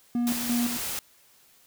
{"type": "tone with tremolo", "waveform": "triangle", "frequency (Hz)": 240, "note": "B3", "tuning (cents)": -49, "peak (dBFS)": -21, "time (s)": [0.15, 0.77], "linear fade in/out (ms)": 2, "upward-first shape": "square", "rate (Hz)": 2.9, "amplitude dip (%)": 65}
{"type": "noise", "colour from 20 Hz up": "white", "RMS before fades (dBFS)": -32, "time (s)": [0.27, 0.99], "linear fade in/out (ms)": 0}
{"effects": ["white hiss -59 dBFS RMS until 1.66 s"]}